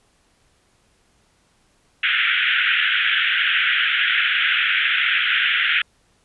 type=band-pass noise; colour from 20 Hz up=pink; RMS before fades=-19 dBFS; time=2.03-5.82 s; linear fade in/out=5 ms; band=1400 to 3400 Hz; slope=96 dB/octave; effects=pink hiss -61 dBFS RMS until 6.24 s + resampled to 24000 Hz